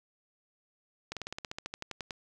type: slowing click train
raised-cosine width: 0.2 ms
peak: -20 dBFS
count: 15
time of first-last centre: 1.12-2.108 s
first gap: 47 ms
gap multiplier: 1.06
effects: none